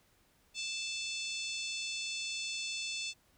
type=harmonic tone with a mistuned harmonic; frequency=879 Hz; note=A5; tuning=2 cents flat; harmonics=3 / 4 / 5 / 6 / 7 / 8 / 9; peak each=-40 / -42 / -44 / -46 / -47 / -48 / -49 dBFS; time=0.54-3.14 s; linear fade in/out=50 ms; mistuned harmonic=9; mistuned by=+31 cents; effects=pink hiss -69 dBFS RMS until 3.37 s